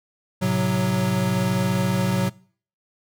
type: chord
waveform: square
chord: F# diminished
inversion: first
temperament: equal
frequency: 110 / 130.81 / 185 Hz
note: A2 / C3 / F#3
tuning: 0 / 0 / 0 cents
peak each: -27 / -26 / -22 dBFS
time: 0.41-2.3 s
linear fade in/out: 20 ms
effects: noise-tail reverb RT60 0.5 s tail -23 dB re dry